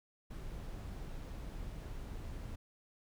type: noise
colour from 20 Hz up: brown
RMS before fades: -44 dBFS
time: 0.3-2.56 s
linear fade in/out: 10 ms
effects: none